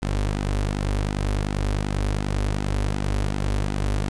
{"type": "tone with flanger", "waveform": "sawtooth", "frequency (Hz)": 50.1, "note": "G1", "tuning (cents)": 38, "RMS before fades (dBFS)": -24, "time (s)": [0.02, 4.09], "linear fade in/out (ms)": 0, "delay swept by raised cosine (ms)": [1.7, 6.3], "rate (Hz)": 2.7, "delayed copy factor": -0.6, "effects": ["resampled to 22050 Hz", "7-bit"]}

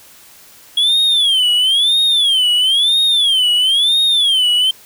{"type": "tone with vibrato", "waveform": "triangle", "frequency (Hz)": 3300, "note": "G#7", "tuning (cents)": -12, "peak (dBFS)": -9, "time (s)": [0.77, 4.71], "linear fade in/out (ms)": 5, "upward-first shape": "sine", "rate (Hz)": 1, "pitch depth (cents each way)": 210, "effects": ["white hiss -43 dBFS RMS until 4.85 s"]}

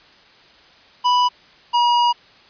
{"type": "tone pair in turn", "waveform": "square", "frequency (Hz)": [987, 958.9], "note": ["B5", "A#5"], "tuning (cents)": [-1, 49], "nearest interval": "minor second", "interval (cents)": 50, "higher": "first", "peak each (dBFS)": -14, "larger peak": "neither", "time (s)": [[1.04, 1.29], [1.73, 2.13]], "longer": "second", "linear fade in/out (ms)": 20, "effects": ["white hiss -49 dBFS RMS until 2.49 s", "resampled to 11025 Hz"]}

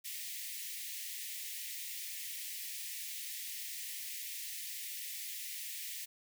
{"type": "high-pass noise", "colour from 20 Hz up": "white", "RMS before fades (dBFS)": -43, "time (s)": [0.04, 6.06], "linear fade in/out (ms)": 20, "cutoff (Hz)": 1800, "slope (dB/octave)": 96, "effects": []}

